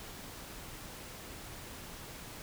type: silence
effects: pink hiss -47 dBFS RMS until 2.42 s